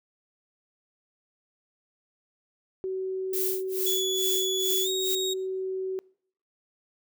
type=tone; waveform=sine; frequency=377.7 Hz; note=F#4; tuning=36 cents sharp; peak=-28 dBFS; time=2.84-5.99 s; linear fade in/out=0 ms
type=noise with tremolo; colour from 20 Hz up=violet; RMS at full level=-28 dBFS; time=3.33-5.15 s; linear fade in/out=2 ms; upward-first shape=sine; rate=2.3 Hz; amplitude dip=100%
type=tone with pitch glide; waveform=30% pulse; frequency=3413 to 3765 Hz; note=G#7 to A#7; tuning=+47 to +16 cents; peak=-25 dBFS; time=3.86-5.34 s; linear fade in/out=10 ms; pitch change=+169 cents; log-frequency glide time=4.83-4.89 s
effects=noise-tail reverb RT60 0.6 s tail -25 dB re dry